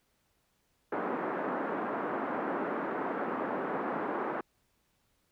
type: band-pass noise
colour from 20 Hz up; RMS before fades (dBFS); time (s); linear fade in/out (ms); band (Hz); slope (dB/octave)
pink; -34; 0.92-4.41; 5; 240 to 1500; 24
effects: pink hiss -74 dBFS RMS until 5.31 s